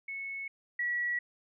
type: tone pair in turn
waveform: sine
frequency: 2201 / 1932.1 Hz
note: C#7 / B6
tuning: -13 / -38 cents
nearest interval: major second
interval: 225 cents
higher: first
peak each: -36 / -29 dBFS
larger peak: second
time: 0.08-0.48 / 0.79-1.19 s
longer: neither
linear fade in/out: 5 ms
effects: none